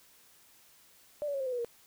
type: tone with pitch steps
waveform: sine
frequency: 592 / 569.9 / 548.5 / 528 / 508.3 / 489.3 / 471 Hz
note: D5 / C#5 / C#5 / C5 / B4 / B4 / A#4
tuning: +14 / +48 / -18 / +16 / +50 / -16 / +18 cents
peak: -31 dBFS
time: 1.22-1.647 s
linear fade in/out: 0 ms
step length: 61 ms
effects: white hiss -61 dBFS RMS until 1.86 s